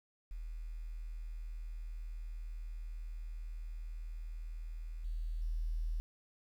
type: tone with level steps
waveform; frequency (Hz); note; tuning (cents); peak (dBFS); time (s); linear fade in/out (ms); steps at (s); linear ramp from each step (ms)
sine; 40.02; D#1; +50; -40 / -35 / -33; 0.31-6; 0; 5.04 / 5.41; 10
effects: 11-bit